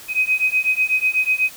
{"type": "beating tone pair", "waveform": "sine", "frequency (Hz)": [2515, 2523.1], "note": ["D#7", "D#7"], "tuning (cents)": [18, 24], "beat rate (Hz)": 8.1, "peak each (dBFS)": -19, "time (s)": [0.08, 1.51], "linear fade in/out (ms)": 50, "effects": ["white hiss -40 dBFS RMS until 1.56 s"]}